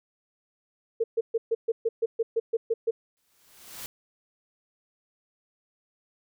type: tone bursts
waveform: sine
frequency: 455.2 Hz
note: A#4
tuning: 41 cents flat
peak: -21 dBFS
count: 12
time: 1-2.91 s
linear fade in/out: 10 ms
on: 40 ms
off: 130 ms
type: noise with exponential growth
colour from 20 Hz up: white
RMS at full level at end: -37 dBFS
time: 3.17-3.86 s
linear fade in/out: 0 ms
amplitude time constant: 150 ms
effects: none